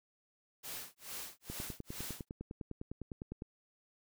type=noise with tremolo; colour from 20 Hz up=white; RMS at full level=-43 dBFS; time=0.63-2.29 s; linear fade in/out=20 ms; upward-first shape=sine; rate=2.3 Hz; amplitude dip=100%
type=click train; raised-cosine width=3 ms; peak=-29 dBFS; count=20; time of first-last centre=1.5-3.421 s; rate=9.89 Hz
effects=none